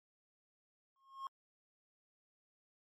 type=tone with exponential growth; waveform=triangle; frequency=1079 Hz; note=C#6; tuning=47 cents flat; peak=-36 dBFS; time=0.96-1.27 s; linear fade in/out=1 ms; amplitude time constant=66 ms; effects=AAC 48 kbps